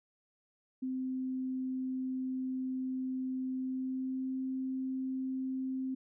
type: tone with pitch glide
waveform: sine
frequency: 259.1 to 261.8 Hz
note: C4 to C4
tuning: -17 to +1 cents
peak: -33 dBFS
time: 0.82-5.95 s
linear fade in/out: 10 ms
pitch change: +18 cents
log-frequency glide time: 3.57-4.39 s
effects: none